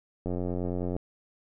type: click train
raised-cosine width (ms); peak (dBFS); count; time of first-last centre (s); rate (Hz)
2; -19; 64; 0.26-0.965; 89.4
effects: none